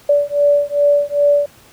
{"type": "beating tone pair", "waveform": "sine", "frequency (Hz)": [577, 579.5], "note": ["D5", "D5"], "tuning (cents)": [-31, -23], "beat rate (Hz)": 2.5, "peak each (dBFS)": -14, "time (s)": [0.09, 1.46], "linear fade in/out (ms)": 5, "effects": ["pink hiss -46 dBFS RMS until 1.72 s", "high-pass 60 Hz 12 dB/octave"]}